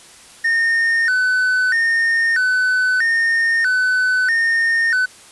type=tone with vibrato; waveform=triangle; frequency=1661.2 Hz; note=G#6; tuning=in tune; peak=-12 dBFS; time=0.44-5.06 s; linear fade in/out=10 ms; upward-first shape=square; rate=0.78 Hz; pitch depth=170 cents each way; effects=white hiss -43 dBFS RMS until 5.31 s + resampled to 24000 Hz